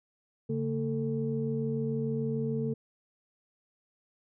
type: tone cluster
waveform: sine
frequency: 139.3 / 226.1 / 444.9 Hz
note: C#3 / A3 / A4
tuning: +9 / +47 / +19 cents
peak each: -32 / -32 / -33 dBFS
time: 0.49-2.74 s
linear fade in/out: 10 ms
effects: tanh soft clip ceiling -19 dBFS